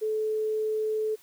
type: tone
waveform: sine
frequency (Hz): 433.2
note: A4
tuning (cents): -27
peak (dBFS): -25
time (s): 0.01-1.16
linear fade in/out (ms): 20
effects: white hiss -57 dBFS RMS until 1.22 s + high-pass 60 Hz 12 dB/octave